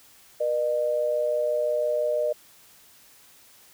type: tone pair together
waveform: sine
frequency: 480 / 605.9 Hz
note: B4 / D#5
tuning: -49 / -46 cents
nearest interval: major third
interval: 403 cents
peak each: -28 / -23 dBFS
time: 0.4-2.33 s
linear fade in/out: 10 ms
effects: white hiss -54 dBFS RMS until 3.73 s